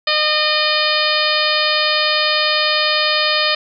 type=harmonic tone; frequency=610 Hz; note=D#5; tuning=34 cents flat; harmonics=1 / 2 / 3 / 4 / 5 / 6 / 7 / 8; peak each=-22 / -22 / -22 / -22 / -22 / -22 / -22 / -22 dBFS; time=0.07-3.55 s; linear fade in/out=5 ms; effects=none